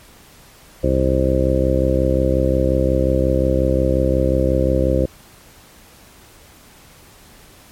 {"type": "harmonic tone", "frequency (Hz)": 65.6, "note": "C2", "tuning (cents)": 5, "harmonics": [1, 2, 3, 4, 5, 6, 7, 8, 9], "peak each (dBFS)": [-19, -22, -26, -25, -22, -25, -30, -19, -28], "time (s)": [0.83, 5.06], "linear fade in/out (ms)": 10, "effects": ["pink hiss -46 dBFS RMS until 7.71 s", "MP3 64 kbps"]}